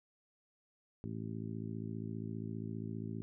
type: harmonic tone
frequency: 55 Hz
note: A1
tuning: in tune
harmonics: 2 / 3 / 4 / 5 / 6 / 7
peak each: -43 / -45 / -44 / -48 / -51 / -51 dBFS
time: 1.04-3.22 s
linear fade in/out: 0 ms
effects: none